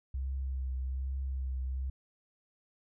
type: tone with vibrato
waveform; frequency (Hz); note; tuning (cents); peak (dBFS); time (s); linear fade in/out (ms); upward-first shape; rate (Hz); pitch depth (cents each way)
sine; 65.7; C2; +8; -32; 0.14-1.9; 5; triangle; 1.2; 35
effects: none